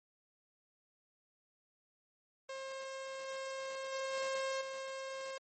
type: tone with level steps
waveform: sawtooth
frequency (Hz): 534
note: C5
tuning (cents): +35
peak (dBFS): -38 / -36 / -33 / -31 / -37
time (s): 2.49-5.38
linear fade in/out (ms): 5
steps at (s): 3.28 / 3.92 / 4.13 / 4.61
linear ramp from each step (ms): 5
effects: MP3 32 kbps